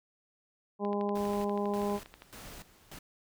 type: harmonic tone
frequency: 203.9 Hz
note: G#3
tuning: 32 cents flat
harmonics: 1 / 2 / 3 / 4 / 5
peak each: -33 / -33 / -38 / -38 / -40 dBFS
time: 0.79-2 s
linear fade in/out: 50 ms
type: click train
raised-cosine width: 0.3 ms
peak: -31 dBFS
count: 18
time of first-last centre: 0.85-2.221 s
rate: 12.4 Hz
type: noise with tremolo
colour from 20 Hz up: pink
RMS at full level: -47 dBFS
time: 1.15-2.99 s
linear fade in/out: 5 ms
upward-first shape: square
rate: 1.7 Hz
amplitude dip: 80%
effects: none